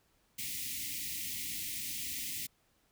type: band-stop noise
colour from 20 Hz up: white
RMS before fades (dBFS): -39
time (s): 0.38-2.47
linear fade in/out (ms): 10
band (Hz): 330 to 1900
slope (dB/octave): 96
effects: pink hiss -72 dBFS RMS until 2.91 s